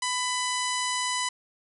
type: harmonic tone with a mistuned harmonic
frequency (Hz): 998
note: B5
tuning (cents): +18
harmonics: 1 / 2 / 3 / 4 / 5 / 6 / 7 / 8 / 9 / 10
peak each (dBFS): -30 / -33 / -35 / -36 / -37 / -38 / -38 / -39 / -40 / -40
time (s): 0.02-1.29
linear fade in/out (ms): 5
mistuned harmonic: 10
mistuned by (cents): -26
effects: none